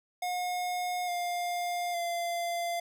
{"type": "tone with pitch steps", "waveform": "square", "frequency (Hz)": [720, 704.4, 689.1], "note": ["F#5", "F5", "F5"], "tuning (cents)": [-47, 15, -23], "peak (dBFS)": -31, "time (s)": [0.22, 2.8], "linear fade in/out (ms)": 5, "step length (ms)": 860, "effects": []}